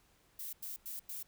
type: noise bursts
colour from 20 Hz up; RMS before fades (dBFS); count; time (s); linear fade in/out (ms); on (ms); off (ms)
violet; -43; 4; 0.39-1.229; 5; 140; 93
effects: pink hiss -69 dBFS RMS until 1.27 s